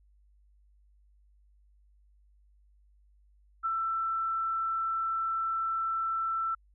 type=tone with ADSR envelope; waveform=sine; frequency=1334 Hz; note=E6; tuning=20 cents sharp; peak=-26 dBFS; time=3.63-6.55 s; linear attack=26 ms; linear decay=25 ms; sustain=-2 dB; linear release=8 ms; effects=added 50 Hz sine -60 dBFS peak until 6.74 s